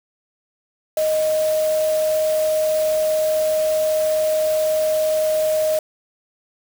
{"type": "tone in noise", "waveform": "sine", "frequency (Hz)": 622.3, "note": "D#5", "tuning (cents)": 0, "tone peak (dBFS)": -16, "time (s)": [0.97, 5.79], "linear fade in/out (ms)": 2, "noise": "white", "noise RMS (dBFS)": -32, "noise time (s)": [0.97, 5.79], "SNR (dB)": 13, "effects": []}